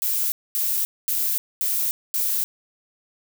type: noise bursts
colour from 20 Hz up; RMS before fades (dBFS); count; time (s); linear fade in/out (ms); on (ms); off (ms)
violet; -23; 5; 0.02-2.44; 0; 300; 230
effects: none